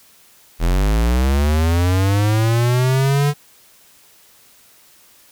square linear sweep, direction up, 40.07 to 147.1 Hz, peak -14 dBFS, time 0.59-3.34 s, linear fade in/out 50 ms, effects white hiss -50 dBFS RMS until 5.31 s

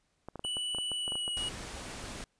clicks, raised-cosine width 1 ms, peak -27 dBFS, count 12, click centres 0.286 / 0.357 / 0.394 / 0.449 / 0.569 / 0.748 / 0.785 / 0.917 / 1.079 / 1.121 / 1.155 / 1.279 s
square tone with pitch glide, 2960 to 2907 Hz, F#7 to F#7, 0 to -31 cents, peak -33 dBFS, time 0.44-1.49 s, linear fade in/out 5 ms, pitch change -31 cents, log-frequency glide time 0.96-1.37 s
pink noise, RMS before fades -42 dBFS, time 1.37-2.24 s, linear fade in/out 0 ms
effects pink hiss -75 dBFS RMS until 2.39 s + resampled to 22050 Hz

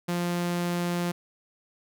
sawtooth tone, 174.61 Hz, F3, in tune, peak -22 dBFS, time 0.08-1.12 s, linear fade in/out 10 ms, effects none

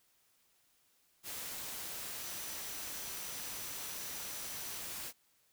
sine tone in noise, 5920 Hz, F#8, in tune, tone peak -52 dBFS, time 2.18-4.81 s, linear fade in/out 50 ms, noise white, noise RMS -43 dBFS, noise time 1.23-5.13 s, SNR -12 dB, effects white hiss -72 dBFS RMS until 5.52 s

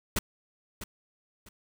pink noise with echo, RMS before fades -26 dBFS, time 0.16-0.19 s, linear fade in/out 5 ms, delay 650 ms, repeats 2, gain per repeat -12 dB, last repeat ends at 1.49 s, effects none

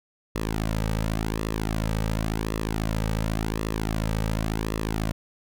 sawtooth tone with flanger, 54.1 Hz, A1, 29 cents flat, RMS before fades -27 dBFS, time 0.35-5.12 s, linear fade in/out 5 ms, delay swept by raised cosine 1.3 to 2.9 ms, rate 0.91 Hz, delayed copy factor -0.7, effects none

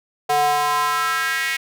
square tone with high-pass filter sweep, 146.83 Hz, D3, in tune, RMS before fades -20 dBFS, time 0.29-1.57 s, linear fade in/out 10 ms, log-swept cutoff 640 to 2100 Hz, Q 3.7, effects none

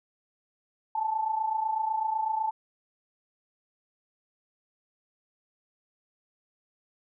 sine tone pair together, 853 / 881 Hz, G#5 / A5, +46 / +2 cents, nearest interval minor second, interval 56 cents, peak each -32 / -27 dBFS, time 0.95-2.51 s, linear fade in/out 5 ms, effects none

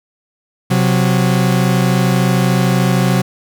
40% pulse tone pair together, 130.1 / 183.4 Hz, C3 / F#3, -9 / -15 cents, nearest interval tritone, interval 594 cents, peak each -13 dBFS, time 0.7-3.22 s, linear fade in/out 10 ms, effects none

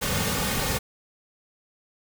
pink noise with comb filter, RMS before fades -26 dBFS, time 0.01-0.79 s, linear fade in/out 20 ms, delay 3 ms, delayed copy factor -0.6, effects none

